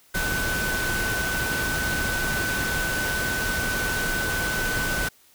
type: tone in noise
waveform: sine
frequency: 1509 Hz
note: F#6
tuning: 34 cents sharp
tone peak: -26 dBFS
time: 0.14-5.09 s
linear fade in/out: 10 ms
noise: pink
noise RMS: -28 dBFS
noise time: 0.14-5.09 s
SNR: -1 dB
effects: white hiss -57 dBFS RMS until 5.34 s